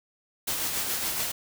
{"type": "noise with tremolo", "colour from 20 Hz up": "white", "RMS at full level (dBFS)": -28, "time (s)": [0.47, 1.32], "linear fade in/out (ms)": 10, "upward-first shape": "sine", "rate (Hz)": 7.1, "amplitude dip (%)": 35, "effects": []}